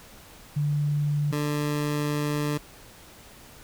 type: tone pair in turn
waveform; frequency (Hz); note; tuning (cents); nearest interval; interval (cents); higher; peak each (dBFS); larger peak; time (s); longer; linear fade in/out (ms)
sine / 20% pulse; 146.8 / 147.82; D3 / D3; 0 / +12; unison; 12; second; -22 / -20; second; 0.56-1.32 / 1.32-2.58; second; 10
effects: pink hiss -49 dBFS RMS until 3.63 s